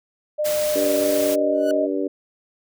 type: tone with pitch glide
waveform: sine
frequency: 603 to 618.9 Hz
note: D5 to D#5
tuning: +46 to -9 cents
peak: -19 dBFS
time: 0.38-1.87 s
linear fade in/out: 20 ms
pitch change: +45 cents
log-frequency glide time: 0.9-1.75 s
type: noise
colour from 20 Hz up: white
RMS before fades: -29 dBFS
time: 0.44-1.36 s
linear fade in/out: 20 ms
type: harmonic tone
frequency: 96.4 Hz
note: G2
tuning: 28 cents flat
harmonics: 3 / 4 / 5 / 6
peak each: -24 / -26 / -28 / -30 dBFS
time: 0.75-2.08 s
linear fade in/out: 10 ms
type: tone with exponential growth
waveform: sawtooth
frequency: 1480 Hz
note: F#6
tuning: in tune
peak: -26 dBFS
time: 1.52-1.71 s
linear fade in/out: 1 ms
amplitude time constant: 41 ms
effects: none